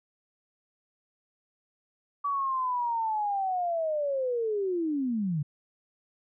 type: linear sweep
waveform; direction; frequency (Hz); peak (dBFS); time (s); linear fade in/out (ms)
sine; down; 1148 to 138.59; -26; 2.24-5.43; 10
effects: none